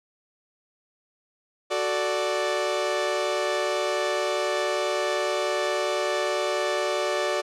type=chord; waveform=sawtooth; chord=D major; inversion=first; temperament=equal; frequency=370 / 440 / 587.3 Hz; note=F#4 / A4 / D5; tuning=0 / 0 / 0 cents; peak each=-25 / -27 / -22 dBFS; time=1.7-7.42 s; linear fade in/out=20 ms; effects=low-pass 7000 Hz 12 dB/octave